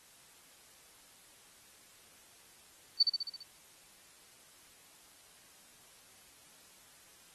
sine tone with echo, 4533 Hz, C#8, 38 cents sharp, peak -21 dBFS, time 3-3.03 s, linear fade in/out 5 ms, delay 67 ms, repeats 6, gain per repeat -4 dB, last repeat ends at 3.432 s, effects white hiss -60 dBFS RMS until 7.34 s + AAC 32 kbps

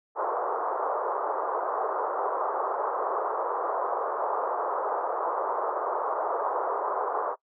white band-pass noise, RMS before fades -29 dBFS, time 0.15-7.36 s, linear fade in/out 50 ms, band 400 to 1200 Hz, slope 48 dB/octave, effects noise-tail reverb RT60 0.1 s tail -23 dB re dry

